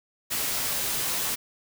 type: noise with comb filter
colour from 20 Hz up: white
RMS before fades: -28 dBFS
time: 0.3-1.36 s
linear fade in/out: 20 ms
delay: 13 ms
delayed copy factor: -0.55
effects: none